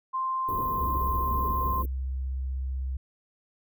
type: tone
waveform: sine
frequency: 1047 Hz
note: C6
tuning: 1 cent sharp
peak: -26 dBFS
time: 0.13-1.83 s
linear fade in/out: 20 ms
type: band-stop noise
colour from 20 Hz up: pink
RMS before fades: -35 dBFS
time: 0.48-1.86 s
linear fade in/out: 10 ms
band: 530 to 12000 Hz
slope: 96 dB/octave
type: tone with vibrato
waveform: sine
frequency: 65.5 Hz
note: C2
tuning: 2 cents sharp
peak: -28 dBFS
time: 0.81-2.97 s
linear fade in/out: 5 ms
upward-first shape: sine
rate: 16 Hz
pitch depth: 14 cents each way
effects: none